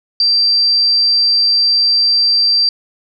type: tone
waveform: sine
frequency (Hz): 4699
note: D8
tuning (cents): 0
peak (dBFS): -9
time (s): 0.2-2.69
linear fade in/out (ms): 2
effects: none